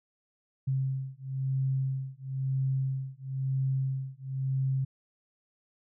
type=beating tone pair; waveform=sine; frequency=132.9 / 133.9 Hz; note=C3 / C3; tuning=+27 / +40 cents; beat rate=1 Hz; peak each=-31 dBFS; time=0.67-4.85 s; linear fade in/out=10 ms; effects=none

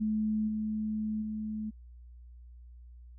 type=tone with level steps; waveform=sine; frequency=215.4 Hz; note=A3; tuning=37 cents flat; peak=-27 / -30 / -33 dBFS; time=0-1.71 s; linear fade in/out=20 ms; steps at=0.47 / 1.21 s; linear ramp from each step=20 ms; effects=added 60 Hz sine -48 dBFS peak until 3.18 s

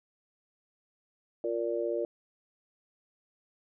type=chord; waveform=sine; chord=Bb major; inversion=second; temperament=just; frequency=349.6 / 466.2 / 582.7 Hz; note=F4 / Bb4 / D5; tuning=+2 / 0 / -14 cents; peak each=-33 dBFS; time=1.44-2.05 s; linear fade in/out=2 ms; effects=none

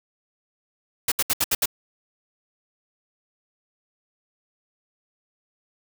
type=noise bursts; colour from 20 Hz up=white; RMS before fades=-21 dBFS; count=6; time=1.08-1.658 s; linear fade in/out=5 ms; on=38 ms; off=70 ms; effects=none

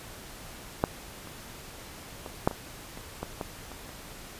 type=clicks; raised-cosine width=1 ms; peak=-8 / -29 / -23 / -7 / -22 / -29 / -18 / -18 / -27 / -30 dBFS; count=10; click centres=0.839 / 1.273 / 2.262 / 2.475 / 2.512 / 2.974 / 3.23 / 3.412 / 3.717 / 3.892 s; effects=pink hiss -45 dBFS RMS until 4.39 s + resampled to 32000 Hz

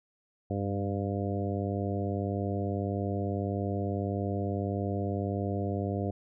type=harmonic tone with a mistuned harmonic; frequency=100 Hz; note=G2; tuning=35 cents sharp; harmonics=1 / 2 / 3 / 4 / 5 / 6 / 7; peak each=-32 / -35 / -37 / -38 / -39 / -40 / -40 dBFS; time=0.5-6.11 s; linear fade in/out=5 ms; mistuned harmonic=1; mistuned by=-29 cents; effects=none

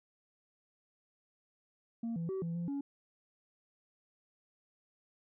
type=tone with pitch steps; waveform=sine; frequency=230.6 / 167.1 / 381.9 / 167.8 / 171.8 / 280.7 Hz; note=A#3 / E3 / G4 / E3 / F3 / C#4; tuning=-19 / +24 / -45 / +31 / -28 / +22 cents; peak=-32 dBFS; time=2.03-2.81 s; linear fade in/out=5 ms; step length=130 ms; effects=tanh soft clip ceiling -33 dBFS

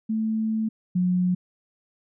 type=tone pair in turn; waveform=sine; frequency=220 / 180.76 Hz; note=A3 / F#3; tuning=0 / -40 cents; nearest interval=minor third; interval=340 cents; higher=first; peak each=-22 / -19 dBFS; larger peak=second; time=0.09-0.69 / 0.95-1.35 s; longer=first; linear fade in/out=10 ms; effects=none

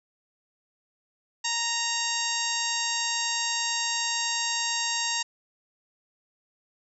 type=harmonic tone with a mistuned harmonic; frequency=929 Hz; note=A#5; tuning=6 cents flat; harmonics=1 / 2 / 3 / 4 / 5 / 6 / 7 / 8; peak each=-34 / -34 / -34 / -34 / -34 / -34 / -34 / -34 dBFS; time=1.44-5.23 s; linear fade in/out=10 ms; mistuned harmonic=4; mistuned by=+25 cents; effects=none

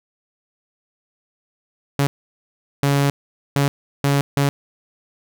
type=tone bursts at uneven times; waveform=sawtooth; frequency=140.8 Hz; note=C#3; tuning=27 cents sharp; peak=-11 dBFS; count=5; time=1.99-2.07 / 2.83-3.1 / 3.56-3.68 / 4.04-4.21 / 4.37-4.49 s; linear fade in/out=0 ms; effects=none

